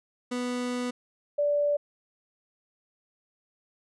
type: tone pair in turn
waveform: 30% pulse / sine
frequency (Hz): 246.9 / 582.5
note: B3 / D5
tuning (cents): 0 / -14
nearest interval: octave + minor third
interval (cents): 1486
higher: second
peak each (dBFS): -26 / -22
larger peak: second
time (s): 0.31-0.91 / 1.38-1.77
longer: first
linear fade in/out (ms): 10
effects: resampled to 22050 Hz